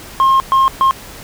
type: tone bursts at uneven times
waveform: sine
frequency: 1068 Hz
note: C6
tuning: 35 cents sharp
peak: -5 dBFS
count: 3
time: 0.2-0.4 / 0.52-0.68 / 0.81-0.91 s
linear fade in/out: 0 ms
effects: tanh soft clip ceiling -7 dBFS + pink hiss -34 dBFS RMS until 1.23 s